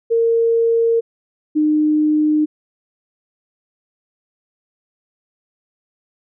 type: tone pair in turn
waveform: sine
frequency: 460 / 304.5 Hz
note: A#4 / D#4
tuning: -23 / -37 cents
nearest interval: perfect fifth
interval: 714 cents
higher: first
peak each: -12 dBFS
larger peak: neither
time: 0.1-1.01 / 1.55-2.46 s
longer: neither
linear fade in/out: 20 ms
effects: none